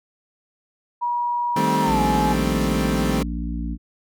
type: tone with pitch glide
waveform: sine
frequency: 961 to 846.3 Hz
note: B5 to G#5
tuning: -48 to +32 cents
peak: -20 dBFS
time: 1.01-2.34 s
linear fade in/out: 20 ms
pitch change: -220 cents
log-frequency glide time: 1.81-2.01 s
type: chord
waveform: 30% pulse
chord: A half-diminished seventh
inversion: second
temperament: equal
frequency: 155.56 / 196 / 220 / 261.6 Hz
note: Eb3 / G3 / A3 / C4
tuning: 0 / 0 / 0 / 0 cents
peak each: -23 dBFS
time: 1.56-3.23 s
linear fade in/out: 5 ms
type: harmonic tone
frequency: 58.27 Hz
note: A#1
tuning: in tune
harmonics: 1 / 3 / 4 / 5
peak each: -26 / -31 / -32 / -33 dBFS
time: 1.86-3.78 s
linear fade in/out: 50 ms
effects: none